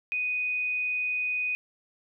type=tone; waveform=sine; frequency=2489 Hz; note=D#7; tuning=in tune; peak=-26 dBFS; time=0.12-1.55 s; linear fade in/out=0 ms; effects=none